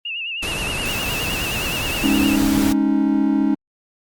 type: tone with vibrato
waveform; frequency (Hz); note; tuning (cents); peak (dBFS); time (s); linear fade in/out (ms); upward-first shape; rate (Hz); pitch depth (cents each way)
sine; 2728; F7; -41; -24; 0.05-2.36; 5; sine; 9.6; 91
type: noise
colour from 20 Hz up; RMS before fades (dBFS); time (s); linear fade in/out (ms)
pink; -25; 0.42-2.73; 10
type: chord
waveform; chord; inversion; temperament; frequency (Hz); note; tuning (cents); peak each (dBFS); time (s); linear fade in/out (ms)
triangle; Ab suspended fourth; none; just; 207.7 / 276.9 / 311.5; Ab3 / Db4 / Eb4; 0 / -2 / +2; -19 / -16 / -18; 2.03-3.55; 10
effects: Opus 32 kbps